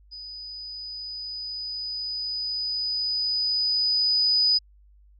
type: tone with level ramp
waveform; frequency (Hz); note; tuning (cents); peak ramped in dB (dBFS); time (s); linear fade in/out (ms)
sine; 4978; D#8; 0; -37 to -17; 0.11-4.59; 20
effects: added 50 Hz sine -52 dBFS peak until 5.19 s